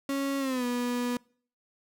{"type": "tone with pitch glide", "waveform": "35% pulse", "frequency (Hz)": [275.8, 244.3], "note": ["C#4", "B3"], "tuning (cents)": [-9, -19], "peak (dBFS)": -26, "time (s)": [0.09, 1.17], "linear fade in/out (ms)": 2, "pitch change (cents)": -210, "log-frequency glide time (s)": [0.39, 0.65], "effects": ["noise-tail reverb RT60 0.5 s tail -25 dB re dry"]}